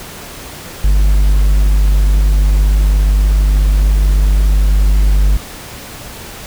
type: tone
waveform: triangle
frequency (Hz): 50.1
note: G1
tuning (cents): +38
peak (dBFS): -5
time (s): 0.84-5.37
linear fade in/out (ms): 5
effects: pink hiss -30 dBFS RMS until 6.46 s